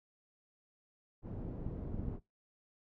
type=low-pass noise; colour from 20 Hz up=pink; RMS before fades=-42 dBFS; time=1.22-2.2 s; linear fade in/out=50 ms; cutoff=370 Hz; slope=12 dB/octave
type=clicks; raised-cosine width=5 ms; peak=-27 dBFS; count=5; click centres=1.665 / 1.944 / 1.996 / 2.035 / 2.083 s
effects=noise-tail reverb RT60 0.2 s tail -22 dB re dry